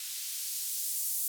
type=noise with band-pass filter sweep; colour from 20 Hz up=violet; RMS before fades=-35 dBFS; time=0-1.28 s; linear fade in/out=2 ms; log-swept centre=3100 to 9800 Hz; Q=0.72; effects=none